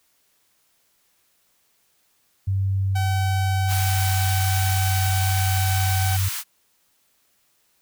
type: tone with pitch glide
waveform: sine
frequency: 96.9 to 95.51 Hz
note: G2 to G2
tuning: -20 to -45 cents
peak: -19 dBFS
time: 2.47-6.29 s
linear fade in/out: 10 ms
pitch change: -25 cents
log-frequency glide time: 2.63-4.51 s
type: tone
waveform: sawtooth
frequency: 763 Hz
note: G5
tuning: 47 cents flat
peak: -23 dBFS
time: 2.95-6.17 s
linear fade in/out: 10 ms
type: high-pass noise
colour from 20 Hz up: white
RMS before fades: -29 dBFS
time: 3.67-6.44 s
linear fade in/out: 50 ms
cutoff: 1000 Hz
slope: 24 dB/octave
effects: white hiss -65 dBFS RMS until 7.81 s